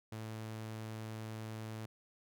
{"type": "tone", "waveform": "sawtooth", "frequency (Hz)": 110, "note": "A2", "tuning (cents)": 0, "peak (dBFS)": -38, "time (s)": [0.12, 1.86], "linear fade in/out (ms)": 5, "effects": []}